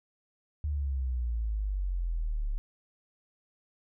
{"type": "exponential sweep", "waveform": "sine", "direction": "down", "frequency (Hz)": [75.7, 34.65], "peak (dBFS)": -28, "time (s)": [0.64, 2.58], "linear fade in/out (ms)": 0, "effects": []}